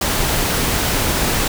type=noise; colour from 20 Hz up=pink; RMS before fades=-18 dBFS; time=0.01-1.48 s; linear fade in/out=5 ms; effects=none